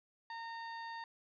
30% pulse tone, 918 Hz, A#5, 27 cents flat, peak -40 dBFS, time 0.3-1.04 s, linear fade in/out 2 ms, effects resampled to 11025 Hz + 12-bit

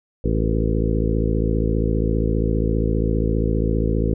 harmonic tone with a mistuned harmonic, 55 Hz, A1, in tune, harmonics 1 / 2 / 3 / 4 / 5 / 6 / 7 / 8 / 9, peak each -21 / -24 / -26 / -27 / -28 / -29 / -29 / -30 / -31 dBFS, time 0.24-4.14 s, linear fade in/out 5 ms, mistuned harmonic 8, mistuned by +46 cents, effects none

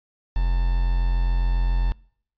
triangle tone with quantisation, 43.65 Hz, F1, in tune, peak -16 dBFS, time 0.36-1.92 s, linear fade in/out 0 ms, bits 6, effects noise-tail reverb RT60 0.6 s tail -25 dB re dry + resampled to 11025 Hz

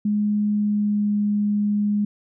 sine tone with pitch glide, 208.5 to 206.9 Hz, G#3 to G#3, +7 to -6 cents, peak -18 dBFS, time 0.05-2.05 s, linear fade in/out 5 ms, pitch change -13 cents, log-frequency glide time 0.5-1.14 s, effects none

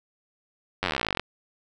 slowing click train, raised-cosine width 0.3 ms, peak -9 dBFS, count 24, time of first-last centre 0.83-1.196 s, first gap 10 ms, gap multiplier 1.04, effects none

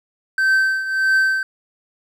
triangle tone with tremolo, 1549 Hz, G6, 21 cents flat, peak -10 dBFS, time 0.38-1.43 s, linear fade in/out 2 ms, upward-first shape triangle, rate 1.6 Hz, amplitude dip 75%, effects none

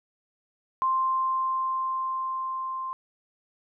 sine tone with level ramp, 1050 Hz, C6, 6 cents sharp, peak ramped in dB -21 to -30 dBFS, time 0.82-2.93 s, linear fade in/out 0 ms, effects none

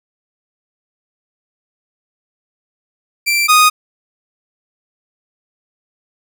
sawtooth tone pair in turn, 2349 / 1241.6 Hz, D7 / D#6, 0 / -4 cents, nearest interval major seventh, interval 1104 cents, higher first, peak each -9 / -3 dBFS, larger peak second, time 3.26-3.48 / 3.48-3.7 s, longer neither, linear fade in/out 20 ms, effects none

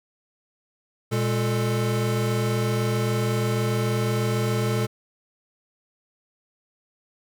square tone cluster, 118.5 / 206.3 / 439.2 Hz, A#2 / G#3 / A4, +29 / -11 / -3 cents, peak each -24 / -30 / -29 dBFS, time 1.11-4.87 s, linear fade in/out 20 ms, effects none

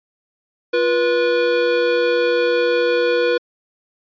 square tone pair together, 348.7 / 487 Hz, F4 / B4, -3 / -24 cents, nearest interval tritone, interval 579 cents, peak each -23 / -16 dBFS, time 0.73-3.38 s, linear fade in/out 10 ms, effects resampled to 11025 Hz

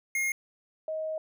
square / sine tone pair in turn, 2140 / 629.8 Hz, C7 / D#5, +38 / +21 cents, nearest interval octave + major sixth, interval 2117 cents, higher first, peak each -27 / -30 dBFS, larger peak first, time 0.15-0.32 / 0.88-1.18 s, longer second, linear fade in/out 2 ms, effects none

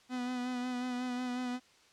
45% pulse tone with vibrato, 249.2 Hz, B3, 16 cents sharp, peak -34 dBFS, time 0.09-1.6 s, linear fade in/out 50 ms, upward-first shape sine, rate 5.5 Hz, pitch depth 27 cents each way, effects white hiss -63 dBFS RMS until 1.92 s + low-pass 6000 Hz 12 dB/octave

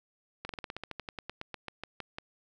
slowing click train, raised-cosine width 0.3 ms, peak -22 dBFS, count 19, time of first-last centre 0.45-2.185 s, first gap 42 ms, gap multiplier 1.09, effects none

